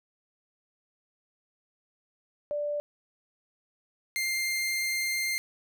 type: tone pair in turn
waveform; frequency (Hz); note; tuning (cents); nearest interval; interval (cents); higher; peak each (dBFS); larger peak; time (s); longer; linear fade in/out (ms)
sine / sawtooth; 587.3 / 2103; D5 / C7; 0 / +8; octave + minor seventh; 2208; second; -28 / -24; second; 2.51-2.8 / 4.16-5.38; second; 0
effects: none